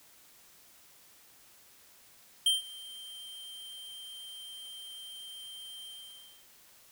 square tone with ADSR envelope, 3146 Hz, G7, 6 cents sharp, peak -22 dBFS, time 2.46-6.47 s, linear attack 4 ms, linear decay 150 ms, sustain -22 dB, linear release 610 ms, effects white hiss -59 dBFS RMS until 6.91 s

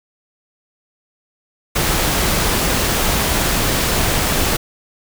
pink noise, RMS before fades -17 dBFS, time 1.75-4.57 s, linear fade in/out 10 ms, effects none

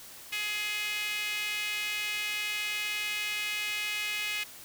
sawtooth tone with high-pass filter, 419.5 Hz, G#4, 17 cents sharp, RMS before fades -33 dBFS, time 0.32-4.44 s, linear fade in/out 10 ms, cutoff 2400 Hz, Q 3.7, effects white hiss -48 dBFS RMS until 4.64 s

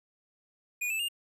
square tone with pitch steps, 2454 / 2630 / 2819 Hz, D#7 / E7 / F7, -25 / -5 / +16 cents, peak -30 dBFS, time 0.81-1.086 s, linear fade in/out 10 ms, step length 92 ms, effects none

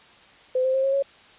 sine tone with pitch steps, 512 / 521.9 / 531.9 / 542.1 / 552.6 Hz, C5 / C5 / C5 / C#5 / C#5, -38 / -4 / +28 / -39 / -6 cents, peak -19 dBFS, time 0.55-1.025 s, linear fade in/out 5 ms, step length 95 ms, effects white hiss -51 dBFS RMS until 1.38 s + resampled to 8000 Hz

